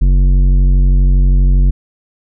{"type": "tone with tanh clipping", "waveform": "sine", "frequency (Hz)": 46.25, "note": "F#1", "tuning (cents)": 0, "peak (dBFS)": -8, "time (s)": [0.01, 1.71], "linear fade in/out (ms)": 10, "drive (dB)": 11, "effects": []}